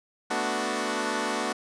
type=chord; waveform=10% pulse; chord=B minor seventh; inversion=third; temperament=equal; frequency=220 / 246.9 / 293.7 / 370 Hz; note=A3 / B3 / D4 / F#4; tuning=0 / 0 / 0 / 0 cents; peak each=-24 dBFS; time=0.3-1.53 s; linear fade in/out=10 ms; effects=resampled to 22050 Hz